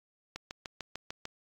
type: click train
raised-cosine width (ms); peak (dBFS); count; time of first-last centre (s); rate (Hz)
0.2; -21; 7; 0.36-1.254; 6.71
effects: AAC 64 kbps